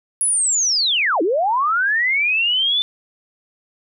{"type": "linear two-way sweep", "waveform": "sine", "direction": "down then up", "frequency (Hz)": [10560, 301, 3548], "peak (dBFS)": -15, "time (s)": [0.21, 2.82], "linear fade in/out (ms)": 0, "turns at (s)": 1.22, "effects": []}